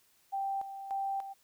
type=tone with tremolo; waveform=sine; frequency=784 Hz; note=G5; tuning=in tune; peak=-31 dBFS; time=0.32-1.34 s; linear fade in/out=20 ms; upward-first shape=square; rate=1.7 Hz; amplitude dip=65%; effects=white hiss -68 dBFS RMS until 1.43 s